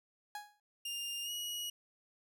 30% pulse tone with exponential decay, 830.6 Hz, G#5, in tune, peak -36 dBFS, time 0.35-0.6 s, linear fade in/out 2 ms, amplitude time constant 53 ms
sawtooth tone with pitch glide, 2807 to 2904 Hz, F7 to F#7, +8 to -33 cents, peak -35 dBFS, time 0.85-1.7 s, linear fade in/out 5 ms, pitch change +59 cents, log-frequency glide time 1.23-1.31 s
effects none

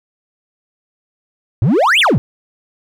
triangle exponential two-way sweep, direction up then down, 98 to 3621 to 98 Hz, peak -7 dBFS, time 1.62-2.18 s, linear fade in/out 0 ms, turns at 2 s, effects none

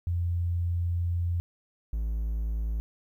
sine / triangle tone pair in turn, 86.7 / 54.97 Hz, F2 / A1, -12 / -1 cents, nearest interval minor sixth, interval 789 cents, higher first, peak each -25 dBFS, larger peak neither, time 0.07-1.4 / 1.93-2.8 s, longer first, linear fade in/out 0 ms, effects 11-bit

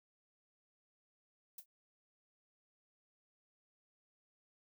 violet noise with exponential decay, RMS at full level -43 dBFS, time 1.58-1.66 s, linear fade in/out 5 ms, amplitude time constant 17 ms, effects none

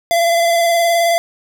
square tone with vibrato, 680 Hz, F5, 46 cents flat, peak -12 dBFS, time 0.11-1.18 s, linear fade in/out 0 ms, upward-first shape square, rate 19 Hz, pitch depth 18 cents each way, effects none

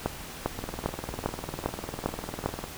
two click trains, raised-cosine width 1 ms, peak -11 / -19 dBFS, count 7 / 42, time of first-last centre 0.06-2.46 / 0.59-2.64 s, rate 2.5 / 20 Hz, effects pink hiss -41 dBFS RMS until 2.77 s

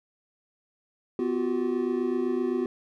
triangle tone cluster, 250.6 / 352 / 379.8 Hz, B3 / F4 / F#4, +25 / +14 / +45 cents, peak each -27 dBFS, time 1.19-2.66 s, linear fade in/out 2 ms, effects none

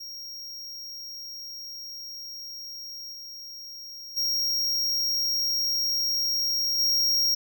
square tone with level steps, 5588 Hz, F8, in tune, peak -37 / -39 / -24 / -21 dBFS, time 0-7.35 s, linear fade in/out 10 ms, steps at 3.12 / 4.16 / 6.78 s, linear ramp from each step 20 ms, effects none

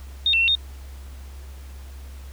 sine tone with pitch steps, 3689 / 2695 / 2720 / 3683 Hz, A#7 / E7 / F7 / A#7, -19 / +38 / -46 / -22 cents, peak -16 dBFS, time 0.26-0.552 s, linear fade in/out 2 ms, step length 73 ms, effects added 67 Hz sine -36 dBFS peak until 2.32 s + pink hiss -50 dBFS RMS until 2.32 s

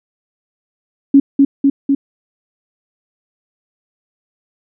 sine tone with echo, 277.2 Hz, C#4, in tune, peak -3 dBFS, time 1.14-1.2 s, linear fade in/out 5 ms, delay 250 ms, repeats 3, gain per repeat -2 dB, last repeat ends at 1.95 s, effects none

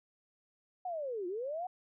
sine linear two-way sweep, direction down then up, 750 to 341.1 to 750 Hz, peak -35 dBFS, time 0.85-1.67 s, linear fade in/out 5 ms, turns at 1.27 s, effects none

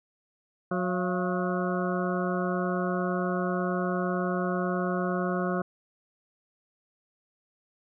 harmonic tone with a mistuned harmonic, 181.9 Hz, F#3, 29 cents flat, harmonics 1 / 2 / 3 / 4 / 6 / 7 / 8, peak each -29 / -32 / -34 / -35 / -37 / -37 / -38 dBFS, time 0.71-5.62 s, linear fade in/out 5 ms, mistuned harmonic 4, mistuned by -87 cents, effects none

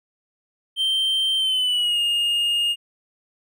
triangle tone with pitch glide, 3133 to 2840 Hz, G7 to F7, -2 to +28 cents, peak -17 dBFS, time 0.76-2.76 s, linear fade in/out 50 ms, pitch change -170 cents, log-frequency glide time 1.37-2 s, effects none

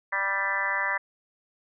harmonic tone with a mistuned harmonic, 196 Hz, G3, in tune, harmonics 3 / 4 / 5 / 6 / 7 / 8 / 9 / 10, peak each -38 / -40 / -32 / -34 / -39 / -34 / -29 / -30 dBFS, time 0.12-0.98 s, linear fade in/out 10 ms, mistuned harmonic 10, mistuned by +30 cents, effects none

